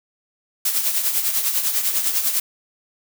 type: noise with tremolo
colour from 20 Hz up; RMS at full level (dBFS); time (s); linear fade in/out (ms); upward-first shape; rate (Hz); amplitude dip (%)
blue; -18; 0.65-2.4; 5; triangle; 10; 65
effects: none